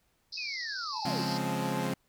white band-pass noise, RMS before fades -40 dBFS, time 0.32-1.38 s, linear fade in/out 10 ms, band 4200 to 5300 Hz, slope 96 dB/octave
sine linear sweep, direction down, 2602 to 312.8 Hz, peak -36 dBFS, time 0.37-1.22 s, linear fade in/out 10 ms
triangle tone with pitch glide, 870 to 865 Hz, A5 to A5, -20 to -30 cents, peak -35 dBFS, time 0.92-1.89 s, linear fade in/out 50 ms, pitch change -10 cents, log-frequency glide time 1.07-1.76 s
sawtooth chord, Db major seventh, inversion none, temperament equal, 138.59 / 174.61 / 207.7 / 261.6 Hz, Db3 / F3 / Ab3 / C4, 0 / 0 / 0 / 0 cents, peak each -32 dBFS, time 1.05-1.94 s, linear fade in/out 5 ms
effects pink hiss -72 dBFS RMS until 2.08 s

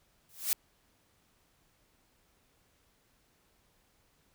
blue noise with exponential growth, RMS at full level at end -25 dBFS, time 0.29-0.53 s, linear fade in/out 1 ms, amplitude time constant 51 ms, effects pink hiss -70 dBFS RMS until 4.34 s

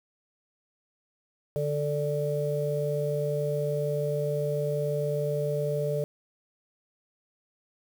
harmonic tone, 146.83 Hz, D3, in tune, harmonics 1 / 3 / 4, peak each -30 / -30 / -30 dBFS, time 1.56-6.04 s, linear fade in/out 0 ms, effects 8-bit

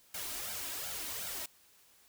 white noise with flanger, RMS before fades -40 dBFS, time 0.14-1.46 s, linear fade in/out 5 ms, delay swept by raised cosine 1.3 to 3.2 ms, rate 2.7 Hz, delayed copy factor +0.7, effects white hiss -64 dBFS RMS until 2.08 s

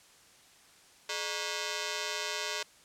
5% pulse ring-modulated tone, 515 Hz, C5, 28 cents flat, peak -18 dBFS, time 1.09-2.63 s, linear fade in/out 5 ms, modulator 88.8 Hz, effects white hiss -59 dBFS RMS until 2.84 s + low-pass 9000 Hz 12 dB/octave

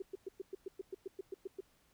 sine tone bursts, 383.6 Hz, G4, 37 cents flat, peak -38 dBFS, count 13, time 0-1.606 s, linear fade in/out 5 ms, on 22 ms, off 110 ms, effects pink hiss -71 dBFS RMS until 1.93 s

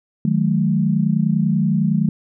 sine chord, D# diminished, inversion none, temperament equal with one note detuned, 155.56 / 185 / 215.5 Hz, D#3 / F#3 / A3, 0 / 0 / -36 cents, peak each -19 dBFS, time 0.25-2.09 s, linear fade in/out 2 ms, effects none

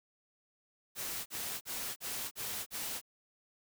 white noise bursts, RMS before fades -39 dBFS, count 6, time 0.95-3.015 s, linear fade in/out 50 ms, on 310 ms, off 41 ms, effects none

